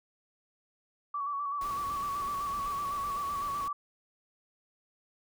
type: tone with vibrato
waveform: sine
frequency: 1139 Hz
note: C#6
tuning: 47 cents sharp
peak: -31 dBFS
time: 1.14-3.73 s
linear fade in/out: 5 ms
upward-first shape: square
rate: 7.9 Hz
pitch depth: 35 cents each way
type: noise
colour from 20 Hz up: pink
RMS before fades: -46 dBFS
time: 1.61-3.68 s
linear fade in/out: 2 ms
effects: none